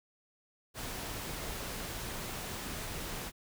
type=noise; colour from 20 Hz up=pink; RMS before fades=-40 dBFS; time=0.74-3.32 s; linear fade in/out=50 ms; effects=none